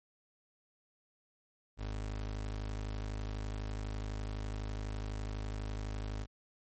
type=tone; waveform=30% pulse; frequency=52 Hz; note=G#1; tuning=3 cents sharp; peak=-34 dBFS; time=1.77-6.27 s; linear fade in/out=50 ms; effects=MP3 32 kbps